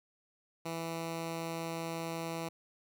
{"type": "tone", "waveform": "10% pulse", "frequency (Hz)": 165.2, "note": "E3", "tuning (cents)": 4, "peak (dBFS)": -28, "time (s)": [0.65, 2.49], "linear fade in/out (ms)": 10, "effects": []}